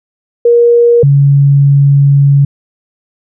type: tone pair in turn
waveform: sine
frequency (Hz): 473.7 / 140.56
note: A#4 / C#3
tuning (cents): +28 / +24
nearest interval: octave + major sixth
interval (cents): 2104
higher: first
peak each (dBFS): -3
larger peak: neither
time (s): 0.45-1.03 / 1.03-2.45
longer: second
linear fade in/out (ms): 5
effects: none